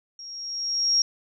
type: tone with level ramp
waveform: sine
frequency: 5588 Hz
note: F8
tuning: in tune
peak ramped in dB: -38 to -16 dBFS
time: 0.19-1.02 s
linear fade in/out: 2 ms
effects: none